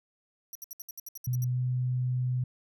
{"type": "tone bursts", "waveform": "5% pulse", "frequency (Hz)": 5800, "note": "F#8", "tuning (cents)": -35, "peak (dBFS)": -33, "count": 11, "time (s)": [0.53, 1.443], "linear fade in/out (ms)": 2, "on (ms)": 23, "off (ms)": 66}
{"type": "tone with pitch glide", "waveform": "sine", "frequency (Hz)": [124.9, 125.99], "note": ["B2", "B2"], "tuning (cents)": [20, 35], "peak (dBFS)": -26, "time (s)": [1.27, 2.44], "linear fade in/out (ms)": 5, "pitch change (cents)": 15, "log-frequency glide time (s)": [1.52, 1.59]}
{"effects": []}